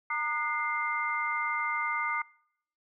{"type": "tone cluster", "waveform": "sine", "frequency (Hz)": [927, 1214, 1464, 2096], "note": ["A#5", "D#6", "F#6", "C7"], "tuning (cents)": [-10, -43, -19, 2], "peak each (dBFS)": [-36, -33, -38, -32], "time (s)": [0.1, 2.22], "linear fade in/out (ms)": 5, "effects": ["noise-tail reverb RT60 0.7 s tail -24 dB re dry"]}